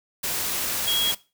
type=tone in noise; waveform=sine; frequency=3300 Hz; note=G#7; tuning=12 cents flat; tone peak=-21 dBFS; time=0.87-1.12 s; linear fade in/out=10 ms; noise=white; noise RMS=-27 dBFS; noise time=0.23-1.15 s; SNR=+3 dB; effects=noise-tail reverb RT60 0.3 s tail -20 dB re dry